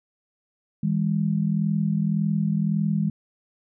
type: tone pair together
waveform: sine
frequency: 160.9 / 202.7 Hz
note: E3 / G#3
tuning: -42 / -42 cents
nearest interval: major third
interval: 400 cents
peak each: -23 dBFS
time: 0.83-3.1 s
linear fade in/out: 5 ms
effects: none